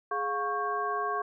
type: tone cluster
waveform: sine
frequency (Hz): 416.9 / 710 / 1106 / 1590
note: G#4 / F5 / C#6 / G6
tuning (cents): +7 / +28 / -4 / +24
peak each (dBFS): -35 / -35 / -30 / -38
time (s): 0.11-1.22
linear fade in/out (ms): 5
effects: none